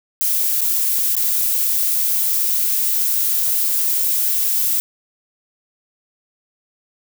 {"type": "noise with dropouts", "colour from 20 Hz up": "violet", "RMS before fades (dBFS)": -18, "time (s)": [0.21, 4.8], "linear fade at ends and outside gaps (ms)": 0, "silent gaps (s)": [[0.608, 0.616], [1.153, 1.166]], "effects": []}